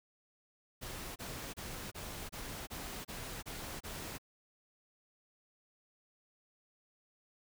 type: noise bursts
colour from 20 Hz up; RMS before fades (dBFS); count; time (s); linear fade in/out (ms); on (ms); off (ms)
pink; -44; 9; 0.81-4.184; 20; 350; 28
effects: none